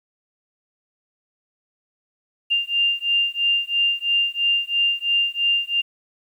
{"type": "beating tone pair", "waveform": "sine", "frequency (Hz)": [2794, 2797], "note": ["F7", "F7"], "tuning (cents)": [0, 2], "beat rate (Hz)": 3, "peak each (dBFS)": -21, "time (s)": [2.5, 5.82], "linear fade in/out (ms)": 20, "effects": ["9-bit"]}